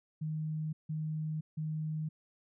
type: tone bursts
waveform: sine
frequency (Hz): 155.56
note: D#3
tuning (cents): 0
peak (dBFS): -33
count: 3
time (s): 0.21-2.09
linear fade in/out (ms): 10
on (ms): 520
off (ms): 160
effects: none